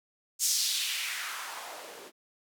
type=noise with band-pass filter sweep; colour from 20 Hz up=blue; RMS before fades=-33 dBFS; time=0.39-2.12 s; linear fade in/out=50 ms; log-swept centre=6900 to 340 Hz; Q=2; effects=none